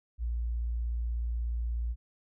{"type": "tone", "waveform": "sine", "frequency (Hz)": 58.27, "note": "A#1", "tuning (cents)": 0, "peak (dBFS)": -29, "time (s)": [0.18, 1.96], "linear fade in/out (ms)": 50, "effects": []}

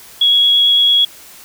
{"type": "tone with vibrato", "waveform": "sine", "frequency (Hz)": 3335, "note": "G#7", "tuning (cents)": 7, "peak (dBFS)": -8, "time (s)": [0.21, 1.05], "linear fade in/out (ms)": 5, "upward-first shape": "triangle", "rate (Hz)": 9, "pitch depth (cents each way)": 10, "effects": ["white hiss -39 dBFS RMS until 1.44 s"]}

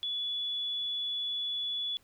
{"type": "tone", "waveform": "sine", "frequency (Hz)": 3422, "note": "A7", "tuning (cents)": -49, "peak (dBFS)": -31, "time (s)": [0.03, 1.97], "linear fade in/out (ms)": 0, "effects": ["pink hiss -66 dBFS RMS until 2.03 s"]}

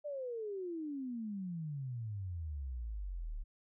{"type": "exponential sweep", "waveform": "sine", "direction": "down", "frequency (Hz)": [603, 34.65], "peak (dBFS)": -38, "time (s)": [0.04, 3.44], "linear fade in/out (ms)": 20, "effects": []}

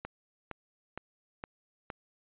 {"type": "click train", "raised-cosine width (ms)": 0.5, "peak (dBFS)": -23, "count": 5, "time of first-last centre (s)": [0.05, 1.902], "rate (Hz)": 2.16, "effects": ["resampled to 8000 Hz"]}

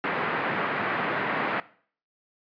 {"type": "band-pass noise", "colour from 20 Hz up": "white", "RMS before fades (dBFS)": -28, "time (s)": [0.04, 1.6], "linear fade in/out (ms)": 0, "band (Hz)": [140, 2000], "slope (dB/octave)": 24, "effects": ["noise-tail reverb RT60 0.5 s tail -19 dB re dry", "resampled to 11025 Hz"]}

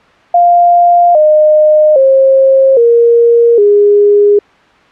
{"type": "tone with pitch steps", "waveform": "sine", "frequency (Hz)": [698.5, 611.6, 535.5, 468.9, 410.6], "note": ["F5", "D#5", "C5", "A#4", "G#4"], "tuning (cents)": [0, -30, 40, 10, -20], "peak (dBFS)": -3, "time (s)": [0.34, 4.39], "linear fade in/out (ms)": 5, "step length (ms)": 810, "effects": ["white hiss -43 dBFS RMS until 4.91 s", "low-pass 2000 Hz 12 dB/octave"]}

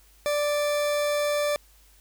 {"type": "tone", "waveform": "40% pulse", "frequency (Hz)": 587.3, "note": "D5", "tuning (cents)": 0, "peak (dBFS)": -22, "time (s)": [0.26, 1.56], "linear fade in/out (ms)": 0, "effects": ["added 50 Hz sine -56 dBFS peak until 2 s", "white hiss -59 dBFS RMS until 2 s"]}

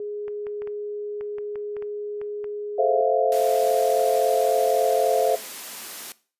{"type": "tone", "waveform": "sine", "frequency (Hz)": 415.3, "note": "G#4", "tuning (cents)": 0, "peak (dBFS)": -28, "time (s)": [0, 3.01], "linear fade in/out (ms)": 2}
{"type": "clicks", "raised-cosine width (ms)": 0.5, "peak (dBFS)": -28, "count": 11, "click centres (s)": [0.281, 0.468, 0.62, 0.674, 1.21, 1.384, 1.557, 1.767, 1.824, 2.215, 2.443]}
{"type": "chord", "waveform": "sine", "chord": "F major seventh", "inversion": "first", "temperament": "just", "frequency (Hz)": [436.5, 523.8, 654.8, 698.5], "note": ["A4", "C5", "E5", "F5"], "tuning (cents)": [-14, 2, -12, 0], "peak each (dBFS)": -23, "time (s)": [2.78, 5.36], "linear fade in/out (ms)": 10}
{"type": "high-pass noise", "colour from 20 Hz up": "white", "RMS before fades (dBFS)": -36, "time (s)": [3.32, 6.12], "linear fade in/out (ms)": 0, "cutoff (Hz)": 190, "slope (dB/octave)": 24}
{"effects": ["noise-tail reverb RT60 0.4 s tail -19 dB re dry", "resampled to 32000 Hz"]}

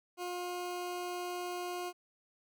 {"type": "tone", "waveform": "20% pulse", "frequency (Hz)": 356.3, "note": "F4", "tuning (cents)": 35, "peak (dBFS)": -32, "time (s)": [0.17, 1.93], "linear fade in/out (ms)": 50, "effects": []}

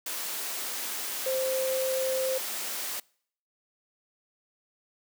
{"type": "tone in noise", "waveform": "sine", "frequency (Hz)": 523.3, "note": "C5", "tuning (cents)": 0, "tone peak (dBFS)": -26, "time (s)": [1.26, 2.38], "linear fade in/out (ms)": 5, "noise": "white", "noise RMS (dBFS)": -34, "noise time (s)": [0.06, 3], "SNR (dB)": 5, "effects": ["noise-tail reverb RT60 0.6 s tail -26 dB re dry", "high-pass 300 Hz 12 dB/octave"]}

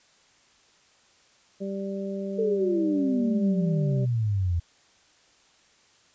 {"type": "harmonic tone", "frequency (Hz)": 196, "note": "G3", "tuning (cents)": 0, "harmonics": [1, 2, 3], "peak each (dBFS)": [-31, -34, -36], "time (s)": [1.6, 4.06], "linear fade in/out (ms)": 20}
{"type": "exponential sweep", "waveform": "sine", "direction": "down", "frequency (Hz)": [456.4, 82.41], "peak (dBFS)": -22, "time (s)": [2.38, 4.6], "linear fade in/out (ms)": 10}
{"effects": ["white hiss -60 dBFS RMS until 6.14 s", "resampled to 16000 Hz"]}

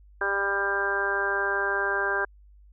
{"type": "harmonic tone", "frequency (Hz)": 198.6, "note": "G3", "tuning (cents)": 23, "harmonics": [2, 3, 4, 5, 6, 7, 8], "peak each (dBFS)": [-31, -35, -35, -33, -35, -35, -26], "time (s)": [0.21, 2.25], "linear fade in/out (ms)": 5, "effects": ["added 50 Hz sine -50 dBFS peak until 2.72 s"]}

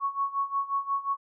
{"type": "tone with tremolo", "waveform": "sine", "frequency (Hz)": 1108.7, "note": "C#6", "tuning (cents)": 0, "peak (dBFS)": -23, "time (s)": [0, 1.17], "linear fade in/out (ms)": 50, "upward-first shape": "sine", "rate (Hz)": 5.6, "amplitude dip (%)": 85, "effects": []}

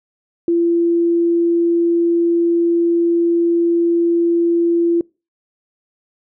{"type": "tone", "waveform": "sine", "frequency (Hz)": 340, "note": "F4", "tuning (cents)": -46, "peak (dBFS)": -12, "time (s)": [0.48, 5.01], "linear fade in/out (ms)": 2, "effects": ["noise-tail reverb RT60 0.3 s tail -26 dB re dry"]}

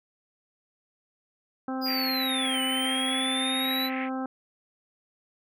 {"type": "harmonic tone", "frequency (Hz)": 261.6, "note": "C4", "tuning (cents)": 0, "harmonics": [1, 2, 3, 4, 5, 6], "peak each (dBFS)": [-30, -38, -36, -44, -40, -47], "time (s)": [1.68, 4.26], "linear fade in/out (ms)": 2}
{"type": "linear two-way sweep", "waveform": "square", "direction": "down then up", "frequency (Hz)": [4978, 2960, 3998], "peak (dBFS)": -28, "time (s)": [1.81, 3.9], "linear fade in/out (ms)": 50, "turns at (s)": 2.62}
{"type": "band-pass noise", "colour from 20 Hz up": "white", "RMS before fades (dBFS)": -37, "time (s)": [1.85, 4.1], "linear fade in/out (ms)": 50, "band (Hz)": [1800, 2400], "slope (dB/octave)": 48}
{"effects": []}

